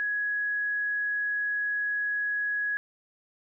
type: tone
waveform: sine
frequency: 1672 Hz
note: G#6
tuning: 11 cents sharp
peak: -26 dBFS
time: 0-2.77 s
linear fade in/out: 0 ms
effects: none